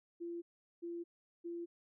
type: tone bursts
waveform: sine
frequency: 342.1 Hz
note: F4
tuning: 36 cents flat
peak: -40 dBFS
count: 3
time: 0.2-1.66 s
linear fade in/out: 20 ms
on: 220 ms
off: 400 ms
effects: none